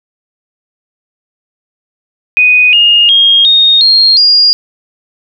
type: tone with pitch steps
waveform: sine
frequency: 2489 / 2843 / 3247 / 3708 / 4235 / 4836 Hz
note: D#7 / F7 / G#7 / A#7 / C8 / D8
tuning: 0 / +30 / -40 / -10 / +20 / +50 cents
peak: -3 dBFS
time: 2.37-4.53 s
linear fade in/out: 0 ms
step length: 360 ms
effects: none